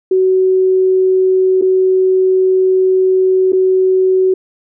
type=tone with dropouts; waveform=sine; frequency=374.9 Hz; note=F#4; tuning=23 cents sharp; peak=-8 dBFS; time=0.11-4.34 s; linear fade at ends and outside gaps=5 ms; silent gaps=1.614-1.621 / 3.522-3.53 s; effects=none